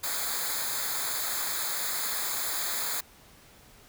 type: noise with comb filter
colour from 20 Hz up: white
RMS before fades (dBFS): -31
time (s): 0.03-3.01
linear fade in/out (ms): 10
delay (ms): 0.35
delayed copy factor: -0.95
effects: pink hiss -55 dBFS RMS until 3.88 s